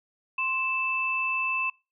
sine tone pair together, 1046.5 / 2640 Hz, C6 / E7, 0 / +2 cents, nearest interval octave + major third, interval 1602 cents, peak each -31 / -26 dBFS, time 0.38-1.7 s, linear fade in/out 5 ms, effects noise-tail reverb RT60 0.3 s tail -25 dB re dry

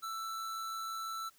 square tone with amplitude modulation, 1328 Hz, E6, 12 cents sharp, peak -37 dBFS, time 0.02-1.3 s, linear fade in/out 20 ms, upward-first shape sine, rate 106 Hz, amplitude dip 30%, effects white hiss -66 dBFS RMS until 1.38 s

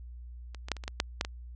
clicks, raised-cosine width 0.2 ms, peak -27 / -23 / -10 / -27 / -25 / -17 / -8 / -10 / -19 dBFS, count 9, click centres 0.547 / 0.685 / 0.717 / 0.767 / 0.838 / 0.879 / 1.001 / 1.211 / 1.249 s, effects added 60 Hz sine -42 dBFS peak until 1.55 s + resampled to 22050 Hz

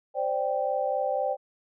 sine chord, C suspended second, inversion none, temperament equal, 523.3 / 587.3 / 784 Hz, C5 / D5 / G5, 0 / 0 / 0 cents, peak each -29 dBFS, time 0.14-1.37 s, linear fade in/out 50 ms, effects none

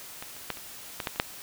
clicks, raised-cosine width 0.3 ms, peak -21 / -29 / -13 / -27 / -15 / -12 / -26 / -6 dBFS, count 8, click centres 0.225 / 0.366 / 0.503 / 0.572 / 1.002 / 1.072 / 1.16 / 1.199 s, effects white hiss -44 dBFS RMS until 1.42 s

